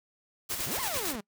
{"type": "noise with tremolo", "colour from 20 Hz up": "white", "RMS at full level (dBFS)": -32, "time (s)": [0.49, 1.14], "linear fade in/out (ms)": 20, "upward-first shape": "square", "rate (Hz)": 8.9, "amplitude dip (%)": 40}
{"type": "noise bursts", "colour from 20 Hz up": "pink", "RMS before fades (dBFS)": -40, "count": 4, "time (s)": [0.59, 1.158], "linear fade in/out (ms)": 2, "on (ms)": 22, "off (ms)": 160}
{"type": "exponential two-way sweep", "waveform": "sawtooth", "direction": "up then down", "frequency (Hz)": [95, 1108.7, 190.8], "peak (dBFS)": -31, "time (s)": [0.66, 1.21], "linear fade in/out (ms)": 10, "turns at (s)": 0.8}
{"effects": ["noise-tail reverb RT60 0.1 s tail -25 dB re dry"]}